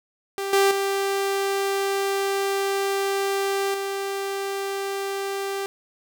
sawtooth tone with level steps, 393.6 Hz, G4, 7 cents sharp, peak -22 / -12 / -18 / -22 dBFS, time 0.38-5.66 s, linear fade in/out 0 ms, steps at 0.53 / 0.71 / 3.74 s, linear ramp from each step 2 ms, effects none

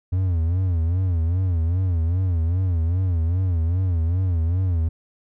triangle tone with vibrato, 87.31 Hz, F2, in tune, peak -16 dBFS, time 0.12-4.89 s, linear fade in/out 10 ms, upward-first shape sine, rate 2.5 Hz, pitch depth 140 cents each way, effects none

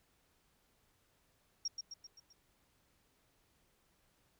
sine tone with echo, 5588 Hz, F8, in tune, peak -34 dBFS, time 1.65-1.68 s, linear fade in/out 5 ms, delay 130 ms, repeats 5, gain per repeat -5 dB, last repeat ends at 2.33 s, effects pink hiss -74 dBFS RMS until 4.39 s

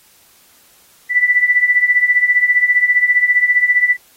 sine tone with tremolo, 1975.5 Hz, B6, in tune, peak -6 dBFS, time 1.09-3.97 s, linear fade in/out 50 ms, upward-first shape triangle, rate 15 Hz, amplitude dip 85%, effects white hiss -50 dBFS RMS until 4.16 s + AAC 48 kbps

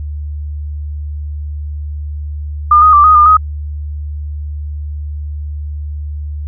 sine tone with pitch steps, 1206 / 1248 / 1174 / 1249 / 1205 / 1259 Hz, D6 / D#6 / D6 / D#6 / D6 / D#6, +46 / +5 / -1 / +6 / +44 / +20 cents, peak -3 dBFS, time 2.71-3.37 s, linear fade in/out 5 ms, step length 110 ms, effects added 74 Hz sine -19 dBFS peak until 6.47 s

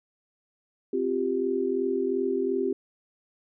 sine chord, C suspended fourth, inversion none, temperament equal, 261.6 / 349.2 / 392 Hz, C4 / F4 / G4, 0 / 0 / 0 cents, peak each -30 / -30 / -26 dBFS, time 0.93-2.73 s, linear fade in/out 5 ms, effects none

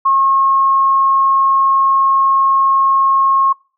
sine tone, 1083 Hz, C#6, 41 cents flat, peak -9 dBFS, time 0.05-3.53 s, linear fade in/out 10 ms, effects noise-tail reverb RT60 0.4 s tail -23 dB re dry

